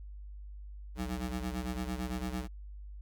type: ring-modulated tone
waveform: 25% pulse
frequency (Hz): 125.7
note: B2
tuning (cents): +31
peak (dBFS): -28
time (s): 0.95-2.48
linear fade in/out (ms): 50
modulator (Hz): 58.4
effects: added 50 Hz sine -43 dBFS peak until 3.01 s